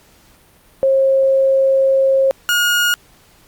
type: tone pair in turn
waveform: sine / 30% pulse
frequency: 537 / 1433.6 Hz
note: C5 / F6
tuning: +45 / +45 cents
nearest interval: octave + perfect fourth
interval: 1700 cents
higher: second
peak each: -10 dBFS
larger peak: neither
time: 0.83-2.31 / 2.49-2.94 s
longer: first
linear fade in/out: 0 ms
effects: pink hiss -50 dBFS RMS until 3.47 s + Opus 48 kbps